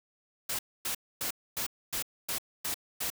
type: noise bursts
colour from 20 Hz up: white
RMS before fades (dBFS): -33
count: 8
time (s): 0.49-3.102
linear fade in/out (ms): 5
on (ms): 99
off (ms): 260
effects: none